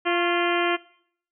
harmonic tone with a mistuned harmonic, 346.7 Hz, F4, 13 cents flat, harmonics 1 / 2 / 3 / 4 / 5 / 6 / 7 / 8 / 9, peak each -24 / -27 / -29 / -30 / -31 / -32 / -32 / -33 / -34 dBFS, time 0.05-0.77 s, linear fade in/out 20 ms, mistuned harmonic 3, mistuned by +56 cents, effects noise-tail reverb RT60 0.6 s tail -20 dB re dry

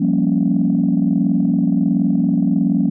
sine chord, G half-diminished seventh, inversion third, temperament equal, 174.61 / 196 / 233.1 / 277.2 Hz, F3 / G3 / Bb3 / Db4, 0 / 0 / 0 / 0 cents, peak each -18 dBFS, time 0-2.9 s, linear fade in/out 10 ms, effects tanh soft clip ceiling -6 dBFS

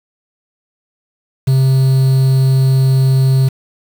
triangle tone with quantisation, 132.7 Hz, C3, 25 cents sharp, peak -6 dBFS, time 1.47-3.49 s, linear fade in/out 10 ms, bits 5, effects none

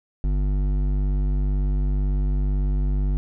sine tone with hard clipping, 49 Hz, G1, in tune, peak -21 dBFS, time 0.24-3.17 s, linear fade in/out 0 ms, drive 11 dB, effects none

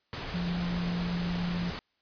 sine tone in noise, 174.61 Hz, F3, in tune, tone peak -29 dBFS, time 0.34-1.7 s, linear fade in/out 0 ms, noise pink, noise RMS -37 dBFS, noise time 0.13-1.79 s, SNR +5 dB, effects white hiss -74 dBFS RMS until 2.01 s + resampled to 11025 Hz

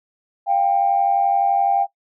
sine tone pair together, 700 / 791.7 Hz, F5 / G5, +4 / +17 cents, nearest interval major second, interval 213 cents, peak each -20 / -15 dBFS, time 0.46-1.87 s, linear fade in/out 50 ms, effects noise-tail reverb RT60 0.1 s tail -18 dB re dry + tanh soft clip ceiling -7 dBFS

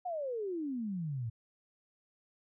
sine exponential sweep, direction down, 745 to 108.6 Hz, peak -34 dBFS, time 0.05-1.3 s, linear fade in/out 10 ms, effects none

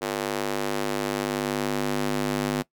square tone with high-pass filter sweep, 50.4 Hz, G1, 49 cents sharp, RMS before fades -27 dBFS, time 0.01-2.63 s, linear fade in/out 20 ms, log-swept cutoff 400 to 230 Hz, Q 1.3, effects noise-tail reverb RT60 0.1 s tail -19 dB re dry

